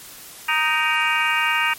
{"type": "harmonic tone with a mistuned harmonic", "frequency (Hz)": 311.1, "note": "D#4", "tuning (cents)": 0, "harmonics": [3, 4, 5, 6, 7, 8, 9], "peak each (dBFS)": [-25, -25, -25, -25, -25, -25, -25], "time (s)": [0.48, 1.74], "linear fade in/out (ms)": 10, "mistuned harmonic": 7, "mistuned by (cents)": 91, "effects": ["white hiss -40 dBFS RMS until 1.78 s", "MP3 64 kbps"]}